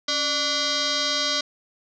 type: tone with frequency modulation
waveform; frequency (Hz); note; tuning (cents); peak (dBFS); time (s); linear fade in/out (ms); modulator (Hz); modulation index
sine; 277.2; C#4; 0; -21; 0.08-1.41; 5; 874; 6
effects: none